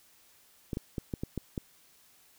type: clicks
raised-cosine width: 3 ms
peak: -20 dBFS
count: 7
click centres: 0.732 / 0.771 / 0.982 / 1.138 / 1.235 / 1.377 / 1.578 s
effects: white hiss -62 dBFS RMS until 2.38 s